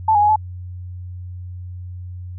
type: tone with pitch steps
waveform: sine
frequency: 878 / 826 / 836 / 861 Hz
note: A5 / G#5 / G#5 / A5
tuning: -4 / -10 / +11 / -38 cents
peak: -11 dBFS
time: 0.08-0.36 s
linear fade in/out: 5 ms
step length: 70 ms
effects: added 90 Hz sine -29 dBFS peak until 2.38 s